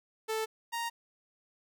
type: tone pair in turn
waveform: sawtooth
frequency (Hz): 440 / 932.3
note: A4 / A#5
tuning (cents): 0 / 0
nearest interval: octave + minor second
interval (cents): 1300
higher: second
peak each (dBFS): -27 / -29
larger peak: first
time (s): 0.28-0.46 / 0.72-0.9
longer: neither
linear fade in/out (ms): 20
effects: none